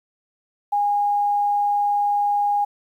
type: tone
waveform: sine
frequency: 819 Hz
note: G#5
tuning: 24 cents flat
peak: -17 dBFS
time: 0.72-2.65 s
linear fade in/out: 10 ms
effects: 9-bit